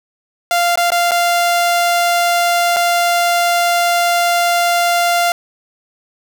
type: tone with dropouts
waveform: sawtooth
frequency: 695 Hz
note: F5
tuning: 9 cents flat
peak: -8 dBFS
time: 0.51-5.32 s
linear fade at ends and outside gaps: 1 ms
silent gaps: 0.757-0.774 / 0.904-0.919 / 1.11-1.117 / 2.763-2.767 s
effects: none